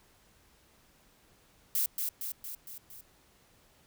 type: noise with echo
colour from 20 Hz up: violet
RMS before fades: -29 dBFS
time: 1.75-1.86 s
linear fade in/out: 2 ms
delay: 230 ms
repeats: 5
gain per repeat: -4 dB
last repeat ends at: 3.01 s
effects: pink hiss -64 dBFS RMS until 3.86 s